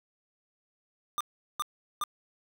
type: tone bursts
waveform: square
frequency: 1200 Hz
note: D6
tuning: 37 cents sharp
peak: -29 dBFS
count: 3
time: 1.18-2.038 s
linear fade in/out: 0 ms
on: 26 ms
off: 390 ms
effects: none